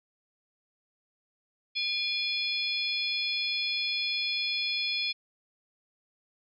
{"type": "harmonic tone with a mistuned harmonic", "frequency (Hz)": 848, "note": "G#5", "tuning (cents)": 36, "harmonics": [3, 4, 5, 6], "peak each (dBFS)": [-32, -33, -34, -35], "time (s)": [1.75, 5.13], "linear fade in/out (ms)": 20, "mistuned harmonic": 3, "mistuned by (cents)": -90, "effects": []}